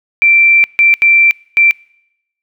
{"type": "tone bursts at uneven times", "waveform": "sine", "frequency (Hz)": 2349, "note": "D7", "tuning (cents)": 0, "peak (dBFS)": -5, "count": 4, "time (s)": [[0.22, 0.64], [0.79, 0.94], [1.02, 1.31], [1.57, 1.71]], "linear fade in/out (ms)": 0, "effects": ["noise-tail reverb RT60 0.8 s tail -25 dB re dry"]}